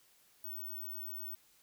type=tone; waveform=sine; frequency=15804 Hz; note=B9; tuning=in tune; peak=-40 dBFS; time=0.44-1.35 s; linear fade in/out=2 ms; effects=white hiss -67 dBFS RMS until 1.62 s